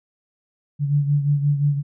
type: beating tone pair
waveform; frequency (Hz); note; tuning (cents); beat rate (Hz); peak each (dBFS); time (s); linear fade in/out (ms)
sine; 143.5 / 149.2; D3 / D3; -40 / +28; 5.7; -17 / -24; 0.79-1.83; 50
effects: none